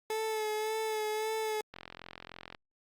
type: tone with vibrato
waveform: 30% pulse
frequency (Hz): 433.9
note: A4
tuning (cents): -24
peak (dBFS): -29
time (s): 0.1-1.61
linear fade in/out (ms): 2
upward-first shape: sine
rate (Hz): 1.8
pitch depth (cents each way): 28
type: click train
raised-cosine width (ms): 0.3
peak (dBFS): -28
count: 36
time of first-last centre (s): 1.74-2.548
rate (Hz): 43.3
effects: Opus 48 kbps